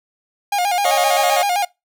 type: tone with vibrato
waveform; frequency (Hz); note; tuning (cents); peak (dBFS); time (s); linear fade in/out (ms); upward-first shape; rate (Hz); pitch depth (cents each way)
45% pulse; 761; F#5; +48; -16; 0.52-1.65; 5; square; 7.7; 110
type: chord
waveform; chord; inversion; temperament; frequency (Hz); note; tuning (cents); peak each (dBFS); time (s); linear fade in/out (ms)
sawtooth; C# suspended second; none; just; 554.4 / 623.7 / 831.5; C#5 / D#5 / G#5; 0 / +4 / +2; -17 / -16 / -20; 0.85-1.42; 2
effects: noise-tail reverb RT60 0.2 s tail -23 dB re dry